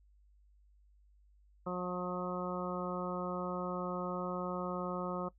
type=harmonic tone; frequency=180.1 Hz; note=F#3; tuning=46 cents flat; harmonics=1 / 2 / 3 / 4 / 5 / 6 / 7; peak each=-39 / -42 / -40 / -47 / -47 / -45 / -43 dBFS; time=1.66-5.29 s; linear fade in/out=10 ms; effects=noise-tail reverb RT60 0.1 s tail -20 dB re dry + added 50 Hz sine -62 dBFS peak until 5.38 s